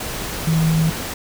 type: tone in noise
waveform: sine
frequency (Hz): 160.9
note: E3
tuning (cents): -42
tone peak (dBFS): -14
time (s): 0.47-0.9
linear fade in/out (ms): 5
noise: pink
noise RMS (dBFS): -27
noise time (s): 0-1.14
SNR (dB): +10
effects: none